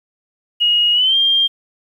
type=tone with pitch glide; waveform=sine; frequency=2881 to 3197 Hz; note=F#7 to G7; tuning=-47 to +33 cents; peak=-11 dBFS; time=0.6-1.48 s; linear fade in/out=20 ms; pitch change=+180 cents; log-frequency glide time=0.93-1.16 s; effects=8-bit